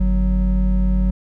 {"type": "tone pair together", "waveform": "triangle", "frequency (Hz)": [49.37, 185], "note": ["G1", "F#3"], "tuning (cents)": [13, 0], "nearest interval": "octave + major seventh", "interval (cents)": 2287, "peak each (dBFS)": [-13, -18], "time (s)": [0, 1.11], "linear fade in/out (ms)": 10, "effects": []}